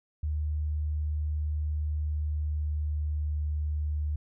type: tone with pitch glide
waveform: sine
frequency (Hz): 75.7 to 75.05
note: D#2 to D2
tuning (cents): -47 to +38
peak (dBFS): -27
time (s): 0.23-4.16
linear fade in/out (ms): 5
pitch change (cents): -15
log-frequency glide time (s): 1.85-3.61
effects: none